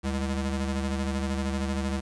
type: ring-modulated tone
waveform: 35% pulse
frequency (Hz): 135.9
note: C#3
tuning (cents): -34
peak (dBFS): -22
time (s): 0.03-2.01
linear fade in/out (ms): 20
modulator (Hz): 61.5
effects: resampled to 22050 Hz + 9-bit